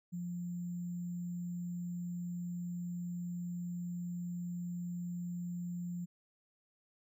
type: tone with sample-and-hold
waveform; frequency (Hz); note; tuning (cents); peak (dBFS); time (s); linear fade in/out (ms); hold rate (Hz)
sine; 175; F3; +4; -37; 0.12-6.06; 20; 7350
effects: none

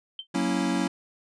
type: tone with exponential decay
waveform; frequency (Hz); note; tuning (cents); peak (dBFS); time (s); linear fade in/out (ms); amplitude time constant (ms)
sine; 3115; G7; -12; -29; 0.19-0.27; 2; 16
type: chord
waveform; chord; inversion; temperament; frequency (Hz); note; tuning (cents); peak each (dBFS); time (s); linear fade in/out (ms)
square; F# dominant seventh; none; equal; 185 / 233.1 / 277.2 / 329.6; F#3 / A#3 / C#4 / E4; 0 / 0 / 0 / 0; -30 / -31 / -29 / -31; 0.34-0.88; 10
effects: resampled to 22050 Hz

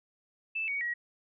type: tone with pitch steps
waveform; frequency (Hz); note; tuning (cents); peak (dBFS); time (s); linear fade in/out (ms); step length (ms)
sine; 2637 / 2243 / 1908.2; E7 / C#7 / A#6; 0 / +20 / +40; -30; 0.55-0.94; 10; 130
effects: none

